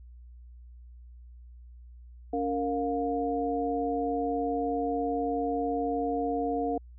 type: tone cluster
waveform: sine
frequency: 282.3 / 463.8 / 707 Hz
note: C#4 / A#4 / F5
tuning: +32 / -9 / +21 cents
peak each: -31 dBFS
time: 2.33-6.78 s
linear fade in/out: 5 ms
effects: added 60 Hz sine -46 dBFS peak until 6.98 s